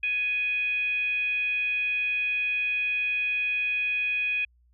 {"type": "tone with frequency modulation", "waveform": "sine", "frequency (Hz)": 2489, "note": "D#7", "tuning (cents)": 0, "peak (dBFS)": -24, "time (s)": [0.03, 4.45], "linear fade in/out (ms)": 5, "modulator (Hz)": 808, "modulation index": 0.25, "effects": ["added 60 Hz sine -59 dBFS peak until 4.73 s"]}